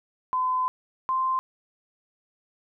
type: tone pair in turn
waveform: sine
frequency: 1019 / 1042.8 Hz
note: C6 / C6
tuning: -46 / -6 cents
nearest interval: unison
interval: 40 cents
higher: second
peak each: -22 dBFS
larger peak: neither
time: 0.33-0.68 / 1.09-1.39 s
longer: first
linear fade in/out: 0 ms
effects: none